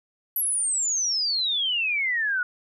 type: exponential sweep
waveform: sine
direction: down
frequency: 11840 to 1436 Hz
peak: -22 dBFS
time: 0.36-2.43 s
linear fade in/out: 2 ms
effects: none